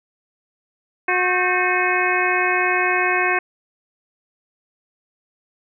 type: harmonic tone with a mistuned harmonic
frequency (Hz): 363.1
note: F#4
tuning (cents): -33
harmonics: 1 / 2 / 3 / 4 / 5 / 6 / 7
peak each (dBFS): -24 / -24 / -24 / -24 / -24 / -24 / -24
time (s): 1.08-3.39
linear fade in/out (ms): 5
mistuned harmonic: 4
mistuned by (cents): +120
effects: none